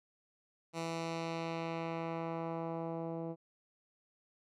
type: tone with low-pass filter sweep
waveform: 10% pulse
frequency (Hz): 165.2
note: E3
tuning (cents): +4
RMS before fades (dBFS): -39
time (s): 0.73-3.36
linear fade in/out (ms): 50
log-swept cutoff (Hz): 8300 to 510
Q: 0.89
effects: none